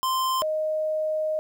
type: tone pair in turn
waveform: square / sine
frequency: 1042 / 621.7 Hz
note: C6 / D#5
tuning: -7 / -2 cents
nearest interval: major sixth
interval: 895 cents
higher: first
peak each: -23 dBFS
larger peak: neither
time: 0.03-0.42 / 0.42-1.39 s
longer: second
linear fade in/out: 0 ms
effects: 10-bit